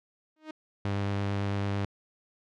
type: tone with exponential growth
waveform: sawtooth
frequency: 311.1 Hz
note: D#4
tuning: in tune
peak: -31 dBFS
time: 0.36-0.51 s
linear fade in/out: 5 ms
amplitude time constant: 31 ms
type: tone with vibrato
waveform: sawtooth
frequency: 100 Hz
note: G2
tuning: 35 cents sharp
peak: -24 dBFS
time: 0.85-1.85 s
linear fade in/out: 0 ms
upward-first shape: triangle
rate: 9 Hz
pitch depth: 14 cents each way
effects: low-pass 4000 Hz 12 dB/octave